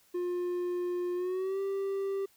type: tone with pitch glide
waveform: triangle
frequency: 355.2 to 391.8 Hz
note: F4 to G4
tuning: +29 to -1 cents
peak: -28 dBFS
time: 0.14-2.26 s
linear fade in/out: 10 ms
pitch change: +170 cents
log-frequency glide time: 1.15-1.6 s
effects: white hiss -65 dBFS RMS until 2.36 s